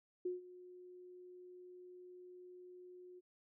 sine tone with ADSR envelope, 361.2 Hz, F#4, 42 cents flat, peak -35 dBFS, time 0.25-3.21 s, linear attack 7 ms, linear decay 150 ms, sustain -18 dB, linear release 28 ms, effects none

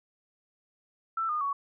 sine tone with pitch steps, 1331 / 1220.5 / 1119.2 Hz, E6 / D#6 / C#6, +16 / -34 / +16 cents, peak -27 dBFS, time 1.17-1.53 s, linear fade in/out 5 ms, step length 120 ms, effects none

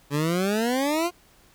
20% pulse exponential sweep, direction up, 139.9 to 359.5 Hz, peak -17 dBFS, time 0.1-1.11 s, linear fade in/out 50 ms, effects pink hiss -57 dBFS RMS until 1.54 s

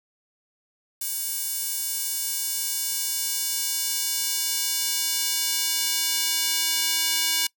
square tone with high-pass filter sweep, 322.7 Hz, E4, 37 cents flat, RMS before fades -26 dBFS, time 1.01-7.47 s, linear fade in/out 5 ms, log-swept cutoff 9100 to 3400 Hz, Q 0.81, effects noise-tail reverb RT60 0.1 s tail -23 dB re dry

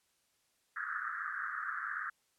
pink band-pass noise, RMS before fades -39 dBFS, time 0.76-2.1 s, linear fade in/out 5 ms, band 1200 to 1800 Hz, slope 96 dB/octave, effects white hiss -75 dBFS RMS until 2.38 s + low-pass 11000 Hz 12 dB/octave

